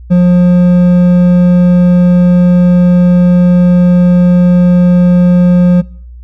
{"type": "tone with hard clipping", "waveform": "triangle", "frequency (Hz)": 177.9, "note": "F3", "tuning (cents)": 32, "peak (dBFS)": -4, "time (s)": [0.1, 5.82], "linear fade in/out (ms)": 20, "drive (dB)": 9, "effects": ["noise-tail reverb RT60 0.6 s tail -23 dB re dry", "added 60 Hz sine -27 dBFS peak until 6.23 s"]}